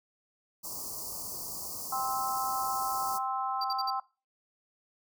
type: band-stop noise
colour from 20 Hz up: white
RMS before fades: -39 dBFS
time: 0.63-3.19 s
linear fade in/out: 20 ms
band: 1200 to 4500 Hz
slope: 96 dB/octave
type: harmonic tone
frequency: 261.6 Hz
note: C4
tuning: in tune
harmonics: 3 / 4 / 5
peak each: -33 / -34 / -35 dBFS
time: 1.92-4 s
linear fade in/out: 5 ms
type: tone bursts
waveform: triangle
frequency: 4699 Hz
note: D8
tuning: in tune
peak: -31 dBFS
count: 4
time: 3.61-3.904 s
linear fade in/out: 5 ms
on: 33 ms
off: 54 ms
effects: noise-tail reverb RT60 0.3 s tail -20 dB re dry